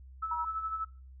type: tone with tremolo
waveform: sine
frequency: 1307 Hz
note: E6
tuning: 15 cents flat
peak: -30 dBFS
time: 0.22-0.85 s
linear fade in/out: 10 ms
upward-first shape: sine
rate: 12 Hz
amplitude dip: 55%
type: tone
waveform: sine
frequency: 956 Hz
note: A#5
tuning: 43 cents sharp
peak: -33 dBFS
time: 0.31-0.45 s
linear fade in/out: 5 ms
effects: noise-tail reverb RT60 0.4 s tail -23 dB re dry + added 65 Hz sine -48 dBFS peak until 1.2 s